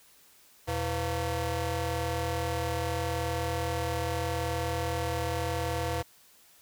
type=ring-modulated tone; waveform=20% pulse; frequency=205.6 Hz; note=G#3; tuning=17 cents flat; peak=-21 dBFS; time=0.67-6.03 s; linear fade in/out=20 ms; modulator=288 Hz; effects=white hiss -59 dBFS RMS until 6.61 s